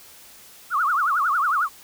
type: tone with vibrato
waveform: sine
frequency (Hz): 1263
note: D#6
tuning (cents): +26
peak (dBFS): -18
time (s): 0.7-1.69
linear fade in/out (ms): 50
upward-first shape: triangle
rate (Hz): 11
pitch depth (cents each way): 290
effects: white hiss -47 dBFS RMS until 1.83 s